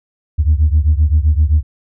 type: beating tone pair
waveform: sine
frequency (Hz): 73.42 / 81.12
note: D2 / E2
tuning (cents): 0 / -27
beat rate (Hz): 7.7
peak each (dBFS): -10 / -12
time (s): 0.38-1.63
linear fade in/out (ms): 20
effects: tanh soft clip ceiling -4 dBFS